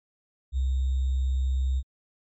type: tone with sample-and-hold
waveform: sine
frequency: 65.41 Hz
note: C2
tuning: in tune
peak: -22 dBFS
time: 0.52-1.83 s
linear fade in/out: 50 ms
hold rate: 3675 Hz
effects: MP3 32 kbps